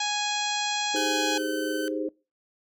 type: harmonic tone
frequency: 830.6 Hz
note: G#5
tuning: in tune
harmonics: 1 / 2 / 3 / 4 / 5 / 6 / 7 / 8 / 9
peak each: -30 / -35 / -34 / -32 / -33 / -40 / -37 / -41 / -38 dBFS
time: 0-1.38 s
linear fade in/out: 5 ms
type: chord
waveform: sine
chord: Ab major seventh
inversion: second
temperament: equal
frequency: 311.1 / 392 / 415.3 / 523.3 Hz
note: Eb4 / G4 / Ab4 / C5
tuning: 0 / 0 / 0 / 0 cents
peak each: -30 / -35 / -34 / -33 dBFS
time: 0.94-2.09 s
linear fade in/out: 5 ms
type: tone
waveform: sawtooth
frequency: 1528 Hz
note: G6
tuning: 45 cents flat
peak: -30 dBFS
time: 0.96-1.88 s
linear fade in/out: 0 ms
effects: noise-tail reverb RT60 0.3 s tail -23 dB re dry